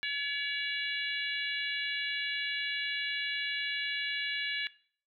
harmonic tone, 568 Hz, C#5, 42 cents sharp, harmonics 3 / 4 / 5 / 6 / 7, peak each -35 / -37 / -39 / -41 / -42 dBFS, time 0.03-4.67 s, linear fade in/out 0 ms, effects noise-tail reverb RT60 0.5 s tail -19 dB re dry

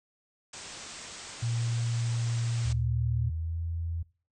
white low-pass noise, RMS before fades -44 dBFS, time 0.53-2.73 s, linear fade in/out 5 ms, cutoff 8500 Hz, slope 96 dB/octave
sine tone, 116.9 Hz, A#2, 5 cents sharp, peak -27 dBFS, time 1.42-3.3 s, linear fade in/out 10 ms
sine tone with pitch glide, 75.1 to 83.33 Hz, D2 to E2, +39 to +19 cents, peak -30 dBFS, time 2.65-4.03 s, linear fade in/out 10 ms, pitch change +180 cents, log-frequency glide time 2.86-3.59 s
effects noise-tail reverb RT60 0.4 s tail -22 dB re dry

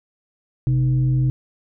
sine tone with frequency modulation, 129.5 Hz, C3, 17 cents flat, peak -15 dBFS, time 0.67-1.3 s, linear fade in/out 0 ms, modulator 179 Hz, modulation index 0.38, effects none

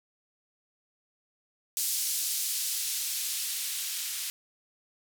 violet noise with band-pass filter sweep, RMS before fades -32 dBFS, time 1.77-4.3 s, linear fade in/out 0 ms, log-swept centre 5000 to 2500 Hz, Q 0.76, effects none

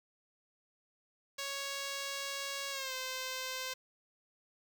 5% pulse tone with pitch glide, 554.4 to 517.3 Hz, C#5 to C5, 0 to -20 cents, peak -26 dBFS, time 1.38-3.74 s, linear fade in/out 10 ms, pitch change -120 cents, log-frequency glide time 2.71-2.93 s, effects 10-bit

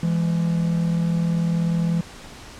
triangle tone pair together, 168.04 / 208.2 Hz, E3 / G#3, +34 / +5 cents, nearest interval major third, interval 371 cents, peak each -17 / -26 dBFS, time 0.03-2.01 s, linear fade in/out 2 ms, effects pink hiss -41 dBFS RMS until 2.59 s + low-pass 8000 Hz 12 dB/octave

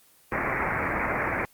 white low-pass noise, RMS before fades -27 dBFS, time 0.32-1.45 s, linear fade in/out 0 ms, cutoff 2300 Hz, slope 96 dB/octave, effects white hiss -58 dBFS RMS until 1.53 s + Opus 24 kbps

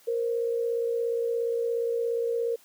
sine tone pair together, 466.2 / 523.3 Hz, A#4 / C5, 0 / 0 cents, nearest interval major second, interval 200 cents, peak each -25 / -34 dBFS, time 0.07-2.56 s, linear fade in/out 10 ms, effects white hiss -58 dBFS RMS until 2.64 s + high-pass 200 Hz 12 dB/octave

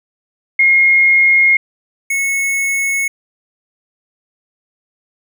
sine / square tone pair in turn, 2145 / 2196 Hz, C7 / C#7, +42 / -17 cents, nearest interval unison, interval 41 cents, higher second, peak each -7 / -15 dBFS, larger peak first, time 0.59-1.57 / 2.1-3.08 s, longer neither, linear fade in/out 5 ms, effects none

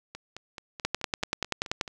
two click trains, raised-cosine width 0.2 ms, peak -9 / -22 dBFS, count 11 / 9, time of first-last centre 0.85-1.812 / 0.15-1.878 s, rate 10.4 / 4.63 Hz, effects none

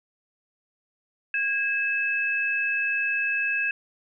sine tone pair together, 1638 / 2600 Hz, G#6 / E7, -24 / -24 cents, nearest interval minor sixth, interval 800 cents, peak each -26 / -25 dBFS, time 1.34-3.71 s, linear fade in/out 2 ms, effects none

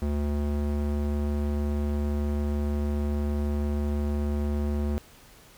square tone with band-pass filter, 72.8 Hz, D2, 15 cents flat, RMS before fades -27 dBFS, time 0.02-4.98 s, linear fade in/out 0 ms, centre 200 Hz, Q 0.6, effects pink hiss -53 dBFS RMS until 5.57 s

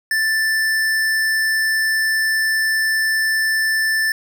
sine tone with hard clipping, 1765 Hz, A6, 5 cents sharp, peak -17 dBFS, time 0.11-4.12 s, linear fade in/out 2 ms, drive 17 dB, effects none

